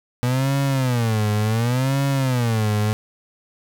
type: tone with vibrato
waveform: 35% pulse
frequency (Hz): 120.9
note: B2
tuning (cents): -36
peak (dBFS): -16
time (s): 0.23-2.93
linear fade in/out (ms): 0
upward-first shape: sine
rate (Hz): 0.69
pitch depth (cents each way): 240
effects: none